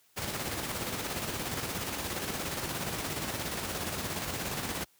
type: noise with tremolo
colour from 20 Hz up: pink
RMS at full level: -33 dBFS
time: 0.16-4.85 s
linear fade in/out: 20 ms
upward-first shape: square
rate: 17 Hz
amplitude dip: 35%
effects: white hiss -66 dBFS RMS until 4.99 s + high-pass 80 Hz 12 dB/octave